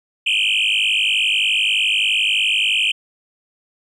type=tone with frequency modulation; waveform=sine; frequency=2794 Hz; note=F7; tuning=in tune; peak=-12 dBFS; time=0.26-2.92 s; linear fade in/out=10 ms; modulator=51.6 Hz; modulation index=7.1; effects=tanh soft clip ceiling -14 dBFS + 9-bit